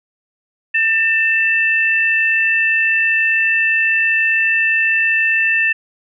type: tone pair together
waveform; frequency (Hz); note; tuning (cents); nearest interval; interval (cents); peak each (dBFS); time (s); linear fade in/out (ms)
sine; 1799 / 2654; A6 / E7; +38 / +11; perfect fifth; 673; -15; 0.74-5.73; 10
effects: none